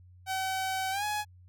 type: tone with pitch glide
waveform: sawtooth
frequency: 761 to 839.5 Hz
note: F#5 to G#5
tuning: +48 to +18 cents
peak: -26 dBFS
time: 0.26-1.25 s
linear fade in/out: 50 ms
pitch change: +170 cents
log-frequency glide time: 0.91-1.04 s
effects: added 90 Hz sine -52 dBFS peak until 1.48 s